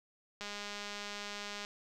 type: click train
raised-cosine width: 0.2 ms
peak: -25 dBFS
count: 255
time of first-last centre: 0.41-1.649 s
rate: 205 Hz
effects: none